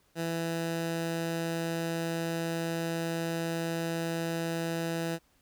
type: tone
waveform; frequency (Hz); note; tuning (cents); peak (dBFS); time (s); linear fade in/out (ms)
15% pulse; 166; E3; +12; -24; 0.15-5.19; 50
effects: pink hiss -68 dBFS RMS until 5.41 s

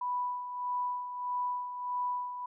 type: tone with tremolo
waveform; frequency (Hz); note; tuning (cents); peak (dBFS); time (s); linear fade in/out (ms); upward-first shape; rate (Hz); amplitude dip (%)
sine; 987.8; B5; 0; -29; 0.01-2.46; 5; sine; 1.6; 60
effects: none

